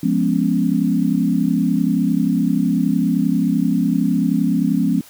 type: chord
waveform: sine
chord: C# dominant seventh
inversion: first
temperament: equal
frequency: 174.61 / 207.7 / 246.9 / 277.2 Hz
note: E#3 / G#3 / B3 / C#4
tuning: 0 / 0 / 0 / 0 cents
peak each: -20 dBFS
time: 0.03-5.01 s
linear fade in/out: 5 ms
effects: white hiss -45 dBFS RMS until 5.09 s